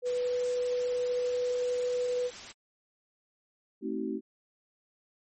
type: tone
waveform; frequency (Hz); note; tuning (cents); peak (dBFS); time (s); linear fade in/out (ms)
sine; 493.9; B4; 0; -27; 0.02-2.31; 50
type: noise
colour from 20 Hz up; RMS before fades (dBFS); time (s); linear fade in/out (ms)
white; -44; 0.05-2.53; 20
type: chord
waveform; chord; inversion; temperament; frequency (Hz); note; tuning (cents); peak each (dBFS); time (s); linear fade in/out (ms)
sine; A diminished seventh; none; just; 220 / 264 / 316.8 / 380.2; A3 / C4 / Eb4 / Gb4; 0 / +16 / +31 / +47; -36; 3.81-4.21; 50
effects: MP3 32 kbps